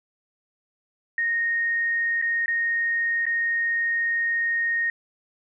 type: tone with dropouts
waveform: sine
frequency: 1857 Hz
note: A#6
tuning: 7 cents flat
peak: -21 dBFS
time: 1.18-4.9 s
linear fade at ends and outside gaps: 2 ms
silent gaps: 2.216-2.223 / 2.46-2.48 / 3.255-3.265 s
effects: none